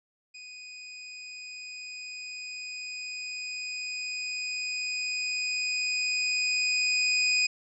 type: tone with level ramp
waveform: 25% pulse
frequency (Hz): 2489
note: D#7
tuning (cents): 0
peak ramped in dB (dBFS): -39 to -18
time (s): 0.34-7.47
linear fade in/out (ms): 10
effects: resampled to 24000 Hz